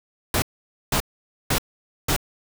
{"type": "noise bursts", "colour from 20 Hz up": "pink", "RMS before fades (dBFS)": -21, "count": 4, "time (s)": [0.34, 2.164], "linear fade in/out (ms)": 2, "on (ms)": 81, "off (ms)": 500, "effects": []}